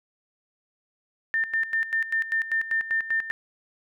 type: tone with tremolo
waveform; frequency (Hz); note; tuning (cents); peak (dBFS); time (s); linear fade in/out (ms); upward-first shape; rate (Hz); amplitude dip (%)
sine; 1800; A6; +39; -21; 1.34-3.31; 0; square; 5.1; 75
effects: none